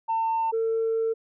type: tone pair in turn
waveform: sine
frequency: 901 / 450.5 Hz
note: A5 / A4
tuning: +41 / +41 cents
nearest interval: octave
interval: 1200 cents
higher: first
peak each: -21 dBFS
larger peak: neither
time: 0.08-0.52 / 0.52-1.14 s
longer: second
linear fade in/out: 20 ms
effects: tanh soft clip ceiling -19 dBFS